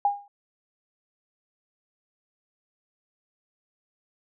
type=tone with exponential decay; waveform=sine; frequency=811 Hz; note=G#5; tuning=41 cents flat; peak=-16 dBFS; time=0.05-0.28 s; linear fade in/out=2 ms; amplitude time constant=50 ms; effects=none